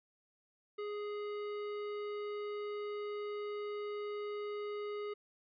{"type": "tone with tanh clipping", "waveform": "sine", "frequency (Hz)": 415.3, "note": "G#4", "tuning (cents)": 0, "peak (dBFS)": -40, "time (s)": [0.78, 5.14], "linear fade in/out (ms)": 10, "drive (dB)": 17, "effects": ["resampled to 11025 Hz"]}